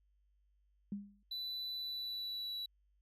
sine tone with exponential decay, 202 Hz, G#3, 48 cents flat, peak -35 dBFS, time 0.92-1.23 s, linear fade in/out 2 ms, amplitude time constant 67 ms
triangle tone with pitch glide, 3983 to 3930 Hz, B7 to B7, +14 to -9 cents, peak -38 dBFS, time 1.31-2.66 s, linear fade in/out 5 ms, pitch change -23 cents, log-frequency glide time 1.76-2.55 s
effects added 50 Hz sine -70 dBFS peak until 3.01 s

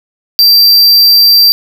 square tone, 4699 Hz, D8, in tune, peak -3 dBFS, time 0.39-1.52 s, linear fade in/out 0 ms, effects none

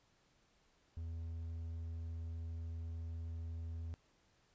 triangle tone, 82.41 Hz, E2, in tune, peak -39 dBFS, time 0.97-3.94 s, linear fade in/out 0 ms, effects pink hiss -73 dBFS RMS until 4.54 s + resampled to 16000 Hz

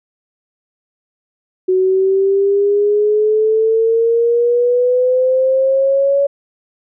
sine exponential sweep, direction up, 370 to 564 Hz, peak -10 dBFS, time 1.68-6.27 s, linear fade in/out 10 ms, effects none

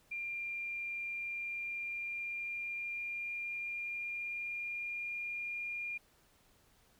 sine tone with pitch glide, 2389 to 2411 Hz, D7 to D7, +29 to +45 cents, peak -37 dBFS, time 0.11-5.98 s, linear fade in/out 10 ms, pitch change +16 cents, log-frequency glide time 1.23-5.11 s, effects pink hiss -68 dBFS RMS until 6.99 s

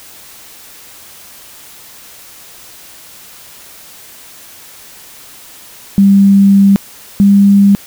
sine tone pair in turn, 197.7 / 199.77 Hz, G3 / G3, +15 / +33 cents, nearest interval unison, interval 18 cents, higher second, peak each -3 dBFS, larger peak neither, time 5.98-6.76 / 7.2-7.75 s, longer first, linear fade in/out 0 ms, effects white hiss -36 dBFS RMS until 7.86 s

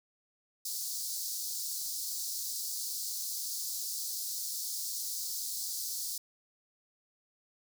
pink high-pass noise, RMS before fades -37 dBFS, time 0.65-6.18 s, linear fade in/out 5 ms, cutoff 4400 Hz, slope 48 dB/octave, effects none

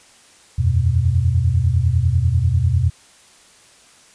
sine chord, E suspended second, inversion none, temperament equal, 82.41 / 92.5 / 123.47 Hz, E2 / F#2 / B2, 0 / 0 / 0 cents, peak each -18 dBFS, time 0.58-2.9 s, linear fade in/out 10 ms, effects white hiss -49 dBFS RMS until 4.14 s + resampled to 22050 Hz

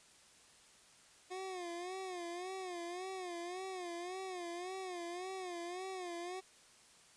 25% pulse tone with vibrato, 361 Hz, F#4, 43 cents flat, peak -38 dBFS, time 1.3-6.41 s, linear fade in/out 20 ms, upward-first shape sine, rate 1.8 Hz, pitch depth 97 cents each way, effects white hiss -63 dBFS RMS until 7.16 s + resampled to 22050 Hz

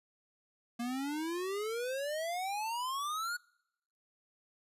square exponential sweep, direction up, 233.1 to 1468 Hz, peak -35 dBFS, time 0.79-3.37 s, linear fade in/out 10 ms, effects noise-tail reverb RT60 0.8 s tail -26 dB re dry + resampled to 32000 Hz

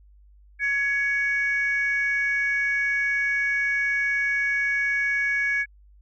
sine tone pair together, 1675 / 2236 Hz, G#6 / C#7, +14 / +14 cents, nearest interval perfect fourth, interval 500 cents, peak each -23 dBFS, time 0.59-5.66 s, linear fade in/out 50 ms, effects tanh soft clip ceiling -15 dBFS + added 50 Hz sine -50 dBFS peak until 6.01 s

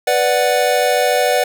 square chord, B minor, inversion none, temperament equal, 493.9 / 587.3 / 740 Hz, B4 / D5 / F#5, 0 / 0 / 0 cents, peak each -18 dBFS, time 0.07-1.44 s, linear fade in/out 5 ms, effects none

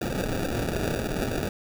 violet noise with sample-and-hold, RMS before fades -28 dBFS, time 0.01-1.49 s, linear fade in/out 5 ms, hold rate 1050 Hz, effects none

